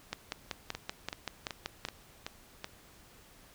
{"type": "two click trains", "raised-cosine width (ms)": 0.2, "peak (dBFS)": [-17, -20], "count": [10, 6], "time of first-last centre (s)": [[0.13, 1.851], [0.75, 2.644]], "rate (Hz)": [5.23, 2.64], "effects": ["pink hiss -58 dBFS RMS until 3.54 s"]}